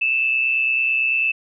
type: tone with amplitude modulation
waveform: sine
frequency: 2637 Hz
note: E7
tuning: in tune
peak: -14 dBFS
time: 0.01-1.32 s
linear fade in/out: 10 ms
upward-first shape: sine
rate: 129 Hz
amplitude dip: 55%
effects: none